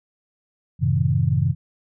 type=chord; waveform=sine; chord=F# diminished seventh; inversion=none; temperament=just; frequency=92.5 / 111 / 133.2 / 159.84 Hz; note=F#2 / A2 / C3 / Eb3; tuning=0 / +16 / +31 / +47 cents; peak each=-23 / -24 / -20 / -23 dBFS; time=0.79-1.55 s; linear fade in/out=50 ms; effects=none